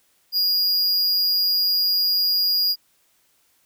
square tone, 4858 Hz, D#8, 42 cents flat, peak -18 dBFS, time 0.32-2.76 s, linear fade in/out 50 ms, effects white hiss -63 dBFS RMS until 3.65 s

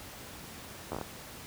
slowing click train, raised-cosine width 1 ms, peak -21 dBFS, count 6, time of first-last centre 0.92-1.013 s, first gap 12 ms, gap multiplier 1.22, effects pink hiss -46 dBFS RMS until 1.46 s + high-pass 60 Hz 12 dB/octave

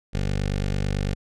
15% pulse tone with notch filter, 49 Hz, G1, in tune, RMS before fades -25 dBFS, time 0.13-1.15 s, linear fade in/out 20 ms, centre 1000 Hz, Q 1.3, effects low-pass 7000 Hz 12 dB/octave

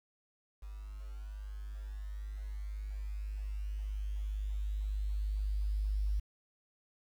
sine tone with level ramp, 51 Hz, G#1, 31 cents flat, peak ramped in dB -42 to -29 dBFS, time 0.62-6.2 s, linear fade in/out 10 ms, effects 10-bit

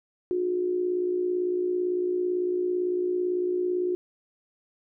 sine tone with amplitude modulation, 360.6 Hz, F#4, 45 cents flat, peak -21 dBFS, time 0.31-3.95 s, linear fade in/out 0 ms, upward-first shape sine, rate 57.9 Hz, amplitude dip 55%, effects none

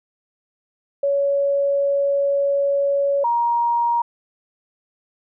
sine tone pair in turn, 561 / 943.5 Hz, C#5 / A#5, +21 / +21 cents, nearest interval major sixth, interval 900 cents, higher second, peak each -16 dBFS, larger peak neither, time 1.03-3.24 / 3.24-4.02 s, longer first, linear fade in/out 5 ms, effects none

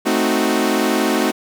sawtooth chord, A diminished seventh, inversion none, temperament equal, 220 / 261.6 / 311.1 / 370 Hz, A3 / C4 / Eb4 / Gb4, 0 / 0 / 0 / 0 cents, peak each -17 dBFS, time 0.05-1.32 s, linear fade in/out 20 ms, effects none

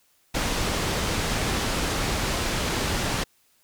pink low-pass noise, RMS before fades -26 dBFS, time 0.34-3.24 s, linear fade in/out 10 ms, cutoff 7900 Hz, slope 12 dB/octave, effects white hiss -64 dBFS RMS until 3.63 s

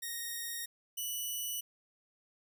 5% pulse tone pair in turn, 1864.7 / 2960 Hz, A#6 / F#7, 0 / 0 cents, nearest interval minor sixth, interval 800 cents, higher second, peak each -27 dBFS, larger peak neither, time 0.02-0.66 / 0.97-1.61 s, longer neither, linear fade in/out 10 ms, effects none

